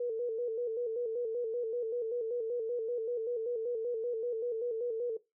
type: tone with vibrato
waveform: sine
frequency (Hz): 465.4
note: A#4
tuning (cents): -3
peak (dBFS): -31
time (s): 0-5.17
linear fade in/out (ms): 5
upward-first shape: square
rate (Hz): 5.2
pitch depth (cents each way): 71
effects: noise-tail reverb RT60 0.2 s tail -17 dB re dry